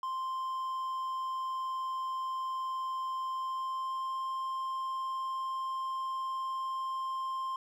triangle tone with pitch glide, 1046.5 to 1053.2 Hz, C6 to C6, 0 to +11 cents, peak -31 dBFS, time 0.03-7.56 s, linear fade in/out 2 ms, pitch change +11 cents, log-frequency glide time 3.32-4.19 s, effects none

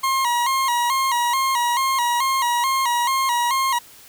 40% pulse tone with vibrato, 1011 Hz, B5, 40 cents sharp, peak -17 dBFS, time 0.03-3.79 s, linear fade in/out 10 ms, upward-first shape square, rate 2.3 Hz, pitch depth 94 cents each way, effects white hiss -46 dBFS RMS until 4.08 s

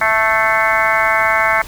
harmonic tone with a mistuned harmonic, 220 Hz, A3, in tune, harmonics 3 / 4 / 5 / 6 / 7 / 8 / 9 / 10, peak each -20 / -20 / -20 / -20 / -20 / -20 / -20 / -20 dBFS, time 0.01-1.62 s, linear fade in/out 5 ms, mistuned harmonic 9, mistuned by +52 cents, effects pink hiss -35 dBFS RMS until 1.67 s

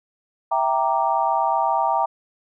sine chord, E half-diminished seventh, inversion none, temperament equal, 659.3 / 784 / 932.3 / 1174.7 Hz, E5 / G5 / Bb5 / D6, 0 / 0 / 0 / 0 cents, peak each -25 / -22 / -21 / -27 dBFS, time 0.51-2.06 s, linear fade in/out 10 ms, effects none

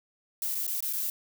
violet noise with dropouts, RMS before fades -31 dBFS, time 0.42-1.1 s, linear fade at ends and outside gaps 1 ms, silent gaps 0.547-0.552 / 0.667-0.677 / 0.805-0.825 / 0.927-0.933 s, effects none

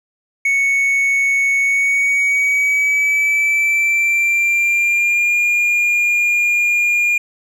triangle tone with pitch glide, 2217 to 2418 Hz, C#7 to D7, 0 to +50 cents, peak -11 dBFS, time 0.45-7.18 s, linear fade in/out 5 ms, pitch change +150 cents, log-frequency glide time 1.59-5.38 s, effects none

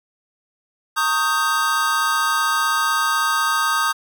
square chord, Eb dominant seventh, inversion second, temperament equal with one note detuned, 916.3 / 1108.7 / 1244.5 / 1568 Hz, Bb5 / Db6 / Eb6 / G6, -30 / 0 / 0 / 0 cents, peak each -27 / -27 / -21 / -23 dBFS, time 0.96-3.93 s, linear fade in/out 20 ms, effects none

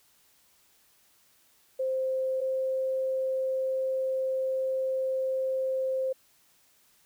sine tone pair in turn, 523.3 / 525.1 Hz, C5 / C5, 0 / +6 cents, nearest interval unison, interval 6 cents, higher second, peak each -26 dBFS, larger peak neither, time 1.79-2.41 / 2.41-6.13 s, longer second, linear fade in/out 10 ms, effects white hiss -64 dBFS RMS until 7.05 s

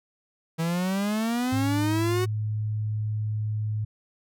45% pulse exponential sweep, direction up, 161.2 to 374.5 Hz, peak -24 dBFS, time 0.58-2.26 s, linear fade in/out 20 ms
sine tone, 107.2 Hz, A2, 45 cents flat, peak -25 dBFS, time 1.52-3.85 s, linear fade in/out 10 ms
effects none

